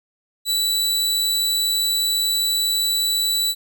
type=tone; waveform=sawtooth; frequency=3951 Hz; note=B7; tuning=in tune; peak=-15 dBFS; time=0.45-3.55 s; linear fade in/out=50 ms; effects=none